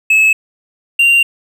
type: tone pair in turn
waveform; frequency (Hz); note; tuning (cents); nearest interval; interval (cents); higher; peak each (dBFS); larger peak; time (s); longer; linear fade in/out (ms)
triangle; 2592 / 2772; E7 / F7; -30 / -14; minor second; 116; second; -5; neither; 0.1-0.33 / 0.99-1.23; second; 5
effects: none